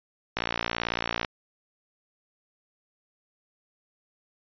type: click train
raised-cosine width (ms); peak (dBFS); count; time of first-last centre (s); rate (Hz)
0.3; -10; 52; 0.37-1.248; 58.1
effects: resampled to 11025 Hz